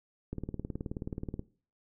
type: click train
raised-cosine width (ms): 3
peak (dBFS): -23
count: 21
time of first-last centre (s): 0.33-1.394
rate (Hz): 18.8
effects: noise-tail reverb RT60 0.4 s tail -19 dB re dry